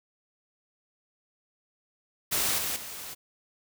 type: noise with level steps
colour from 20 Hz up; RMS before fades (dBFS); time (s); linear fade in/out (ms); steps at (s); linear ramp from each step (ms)
white; -27 / -31 / -40; 2.31-3.15; 20; 2.58 / 2.76; 2
effects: none